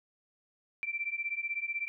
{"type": "beating tone pair", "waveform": "sine", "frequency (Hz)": [2336, 2352], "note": ["D7", "D7"], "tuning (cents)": [-10, 2], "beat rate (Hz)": 16, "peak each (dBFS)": [-36, -35], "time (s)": [0.83, 1.88], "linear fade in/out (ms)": 0, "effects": []}